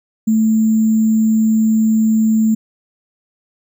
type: tone with sample-and-hold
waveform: sine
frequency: 220 Hz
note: A3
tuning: in tune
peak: -10 dBFS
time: 0.27-2.55 s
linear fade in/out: 10 ms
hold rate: 7350 Hz
effects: none